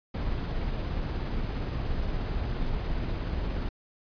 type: noise with tremolo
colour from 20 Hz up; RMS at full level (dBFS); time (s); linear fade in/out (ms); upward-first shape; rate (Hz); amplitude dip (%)
brown; -29; 0.14-3.69; 5; triangle; 17; 25
effects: resampled to 11025 Hz